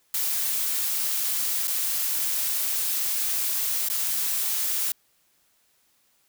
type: noise with dropouts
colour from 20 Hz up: blue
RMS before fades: -26 dBFS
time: 0.14-4.92 s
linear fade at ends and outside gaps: 2 ms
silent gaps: 1.673-1.679 / 3.887-3.899 s
effects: white hiss -66 dBFS RMS until 6.28 s